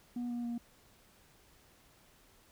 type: tone with pitch steps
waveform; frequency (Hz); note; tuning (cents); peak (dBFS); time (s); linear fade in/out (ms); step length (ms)
sine; 242.5 / 239.6 / 236.7; B3 / A#3 / A#3; -31 / +48 / +27; -32; 0.16-0.58; 5; 140
effects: tanh soft clip ceiling -34 dBFS + pink hiss -64 dBFS RMS until 2.51 s